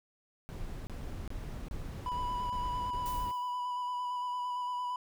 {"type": "noise bursts", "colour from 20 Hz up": "brown", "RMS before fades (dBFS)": -40, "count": 7, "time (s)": [0.49, 3.312], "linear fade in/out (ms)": 0, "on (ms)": 380, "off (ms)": 27}
{"type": "tone with vibrato", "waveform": "triangle", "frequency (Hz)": 987.8, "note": "B5", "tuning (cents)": 0, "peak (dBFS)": -31, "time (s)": [2.06, 4.96], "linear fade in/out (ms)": 2, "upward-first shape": "square", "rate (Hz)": 8.8, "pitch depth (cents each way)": 14}
{"type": "noise with exponential decay", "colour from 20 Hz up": "blue", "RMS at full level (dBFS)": -43, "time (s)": [3.06, 3.66], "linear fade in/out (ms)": 0, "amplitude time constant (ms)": 130}
{"effects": []}